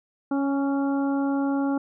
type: harmonic tone with a mistuned harmonic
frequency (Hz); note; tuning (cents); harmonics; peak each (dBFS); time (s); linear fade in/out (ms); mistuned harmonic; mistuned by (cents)
277.2; C#4; 0; 1 / 2 / 3 / 4 / 5; -22 / -33 / -33 / -40 / -38; 0.31-1.78; 5; 4; +20
effects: none